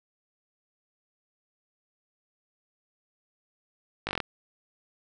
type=slowing click train; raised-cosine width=0.3 ms; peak=-13 dBFS; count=7; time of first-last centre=4.07-4.203 s; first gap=19 ms; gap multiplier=1.06; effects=none